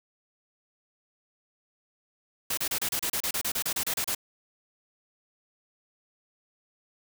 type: noise bursts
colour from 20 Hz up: white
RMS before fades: -29 dBFS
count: 16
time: 2.5-4.149 s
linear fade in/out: 5 ms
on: 74 ms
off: 31 ms
effects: none